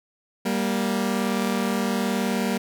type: tone pair together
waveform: sawtooth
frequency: 196 / 235.1 Hz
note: G3 / A#3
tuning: 0 / +15 cents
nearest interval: minor third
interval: 315 cents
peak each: -21 dBFS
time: 0.45-2.58 s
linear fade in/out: 10 ms
effects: none